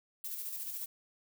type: noise with tremolo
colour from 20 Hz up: violet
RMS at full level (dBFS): -39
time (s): 0.24-0.86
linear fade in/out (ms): 5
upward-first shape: square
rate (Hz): 14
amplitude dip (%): 35
effects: none